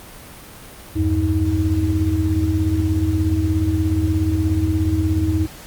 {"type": "tone cluster", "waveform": "sine", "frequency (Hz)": [80.3, 97.1, 315.9], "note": ["E2", "G2", "D#4"], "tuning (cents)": [-45, -16, 26], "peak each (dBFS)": -20, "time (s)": [0.95, 5.47], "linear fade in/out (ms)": 20, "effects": ["pink hiss -39 dBFS RMS until 5.66 s", "Opus 32 kbps"]}